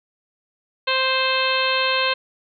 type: harmonic tone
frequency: 523.3 Hz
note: C5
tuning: in tune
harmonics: 1 / 2 / 3 / 4 / 5 / 6 / 7 / 8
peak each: -25 / -24 / -26 / -30 / -24 / -27 / -29 / -27 dBFS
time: 0.87-2.14 s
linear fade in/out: 10 ms
effects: none